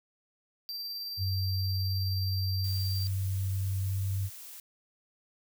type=tone with tremolo; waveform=square; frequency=4699 Hz; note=D8; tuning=in tune; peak=-35 dBFS; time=0.69-3.07 s; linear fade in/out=0 ms; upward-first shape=sine; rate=19 Hz; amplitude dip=25%
type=tone with pitch glide; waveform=sine; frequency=96.2 to 96.93 Hz; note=G2 to G2; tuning=-32 to -19 cents; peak=-28 dBFS; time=1.17-4.3 s; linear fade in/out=50 ms; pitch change=+13 cents; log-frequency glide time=3.83-4.03 s
type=noise; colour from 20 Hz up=blue; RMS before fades=-46 dBFS; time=2.64-4.6 s; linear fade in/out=2 ms
effects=none